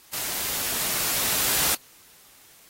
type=noise with level ramp; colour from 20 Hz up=white; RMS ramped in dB=-30 to -22 dBFS; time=0.13-1.75 s; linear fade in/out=5 ms; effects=white hiss -53 dBFS RMS until 2.69 s + AAC 48 kbps